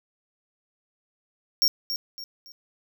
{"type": "tone with echo", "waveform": "square", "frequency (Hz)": 5530, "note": "F8", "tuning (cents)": -18, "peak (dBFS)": -18, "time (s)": [1.62, 1.68], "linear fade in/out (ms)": 0, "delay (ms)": 280, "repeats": 3, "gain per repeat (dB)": -9, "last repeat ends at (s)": 2.52, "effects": []}